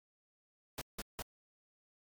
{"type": "noise bursts", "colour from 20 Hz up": "pink", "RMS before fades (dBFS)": -41, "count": 3, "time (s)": [0.78, 1.222], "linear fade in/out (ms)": 2, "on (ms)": 34, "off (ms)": 170, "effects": ["MP3 96 kbps"]}